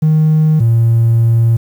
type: tone pair in turn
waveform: triangle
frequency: 155.7 / 115.17 Hz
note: D#3 / A#2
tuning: +2 / -20 cents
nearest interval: perfect fourth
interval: 522 cents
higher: first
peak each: -4 dBFS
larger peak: neither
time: 0.02-0.6 / 0.6-1.57 s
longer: second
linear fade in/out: 10 ms
effects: tanh soft clip ceiling -3 dBFS + 7-bit